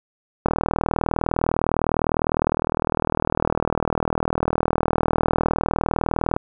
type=click train; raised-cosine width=1 ms; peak=-5 dBFS; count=236; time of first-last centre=0.46-6.365 s; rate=39.8 Hz; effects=none